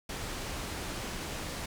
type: low-pass noise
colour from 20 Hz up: pink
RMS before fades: -38 dBFS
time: 0.09-1.66 s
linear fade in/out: 5 ms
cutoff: 9400 Hz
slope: 12 dB/octave
effects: none